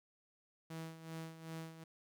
sawtooth tone with tremolo, 162.2 Hz, E3, 28 cents flat, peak -39 dBFS, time 0.7-1.84 s, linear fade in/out 5 ms, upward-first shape sine, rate 2.6 Hz, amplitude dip 70%, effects none

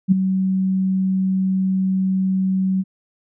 sine tone with ADSR envelope, 189.2 Hz, F#3, 39 cents sharp, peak -7 dBFS, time 0.08-2.84 s, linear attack 38 ms, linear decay 10 ms, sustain -9 dB, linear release 38 ms, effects none

